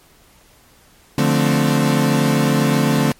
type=chord; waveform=35% pulse; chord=D minor seventh; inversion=none; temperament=equal; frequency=146.83 / 174.61 / 220 / 261.6 Hz; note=D3 / F3 / A3 / C4; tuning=0 / 0 / 0 / 0 cents; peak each=-16 / -21 / -17 / -18 dBFS; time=1.18-3.12 s; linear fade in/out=2 ms; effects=pink hiss -51 dBFS RMS until 3.19 s + MP3 64 kbps